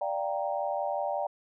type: chord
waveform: sine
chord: G minor seventh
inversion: second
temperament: equal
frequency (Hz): 587.3 / 698.5 / 784 / 932.3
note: D5 / F5 / G5 / Bb5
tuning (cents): 0 / 0 / 0 / 0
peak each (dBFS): -32 / -35 / -33 / -37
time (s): 0.01-1.27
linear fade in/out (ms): 5
effects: none